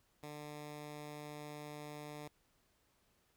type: tone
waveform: 10% pulse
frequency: 148.8 Hz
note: D3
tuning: 23 cents sharp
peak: -38 dBFS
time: 0.23-2.28 s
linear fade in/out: 2 ms
effects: pink hiss -75 dBFS RMS until 3.36 s